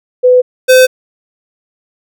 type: tone pair in turn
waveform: sine / square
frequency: 501 / 512.7 Hz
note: B4 / C5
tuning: +25 / -35 cents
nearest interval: unison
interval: 40 cents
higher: second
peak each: -3 dBFS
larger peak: neither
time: 0.23-0.42 / 0.68-0.87 s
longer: neither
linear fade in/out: 20 ms
effects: none